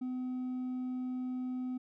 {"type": "tone with hard clipping", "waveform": "sine", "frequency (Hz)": 253.6, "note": "B3", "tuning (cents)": 46, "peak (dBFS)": -35, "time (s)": [0.01, 1.78], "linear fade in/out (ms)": 10, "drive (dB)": 2, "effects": []}